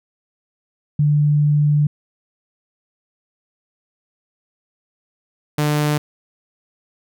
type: tone pair in turn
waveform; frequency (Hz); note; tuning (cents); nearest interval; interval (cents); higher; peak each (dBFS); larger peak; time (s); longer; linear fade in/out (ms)
sine / sawtooth; 147.8 / 149.17; D3 / D3; +11 / +27; unison; 16; second; -12; neither; 0.99-1.87 / 5.58-5.98; first; 5
effects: none